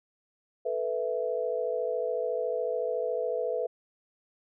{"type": "chord", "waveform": "sine", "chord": "A suspended second", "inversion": "none", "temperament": "equal", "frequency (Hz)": [440, 493.9, 659.3], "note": ["A4", "B4", "E5"], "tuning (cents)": [0, 0, 0], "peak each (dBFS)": [-33, -30, -33], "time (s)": [0.65, 3.67], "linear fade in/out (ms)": 10, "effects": []}